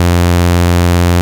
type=tone with vibrato; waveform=sawtooth; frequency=87.31 Hz; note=F2; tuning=in tune; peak=-3 dBFS; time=0-1.21 s; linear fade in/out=0 ms; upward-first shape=triangle; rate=18 Hz; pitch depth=25 cents each way; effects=7-bit